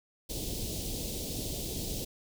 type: band-stop noise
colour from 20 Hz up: pink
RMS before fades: -36 dBFS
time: 0.29-2.05 s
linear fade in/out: 10 ms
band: 560 to 3400 Hz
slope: 24 dB/octave
effects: none